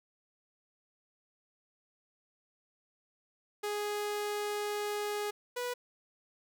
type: tone pair in turn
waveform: sawtooth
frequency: 415.3 / 490.6 Hz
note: G#4 / B4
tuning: 0 / -12 cents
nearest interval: minor third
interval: 288 cents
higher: second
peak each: -29 / -30 dBFS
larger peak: first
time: 3.63-5.31 / 5.56-5.74 s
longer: first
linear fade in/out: 10 ms
effects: none